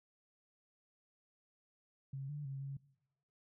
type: tone with pitch steps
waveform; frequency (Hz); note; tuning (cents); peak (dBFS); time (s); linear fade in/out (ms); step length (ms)
sine; 136 / 146.7 / 136.2 / 137.9; C#3 / D3 / C#3 / C#3; -33 / -2 / -30 / -9; -40; 2.13-2.77; 5; 160
effects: noise-tail reverb RT60 0.9 s tail -21 dB re dry